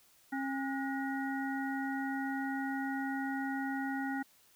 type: harmonic tone with a mistuned harmonic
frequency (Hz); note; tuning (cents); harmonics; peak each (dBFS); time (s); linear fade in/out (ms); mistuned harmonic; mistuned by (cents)
270.7; C#4; -41; 1 / 3 / 5 / 7; -35 / -40 / -42 / -43; 0.32-4.23; 10; 5; +120
effects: white hiss -65 dBFS RMS until 4.55 s